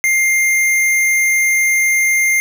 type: tone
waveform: square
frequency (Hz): 2108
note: C7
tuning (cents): +12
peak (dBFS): -12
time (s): 0.04-2.4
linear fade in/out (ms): 0
effects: none